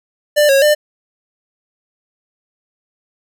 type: tone with pitch steps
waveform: square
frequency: 593 / 547 / 598 Hz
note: D5 / C#5 / D5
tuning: +17 / -23 / +31 cents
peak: -9 dBFS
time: 0.36-0.75 s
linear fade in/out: 20 ms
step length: 130 ms
effects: none